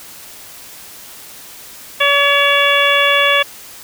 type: harmonic tone with a mistuned harmonic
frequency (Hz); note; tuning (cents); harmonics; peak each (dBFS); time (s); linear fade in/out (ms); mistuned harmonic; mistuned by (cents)
568; C#5; +42; 1 / 2 / 3 / 4 / 5 / 6; -17 / -17 / -17 / -17 / -17 / -17; 2-3.43; 10; 5; -43
effects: white hiss -36 dBFS RMS until 3.83 s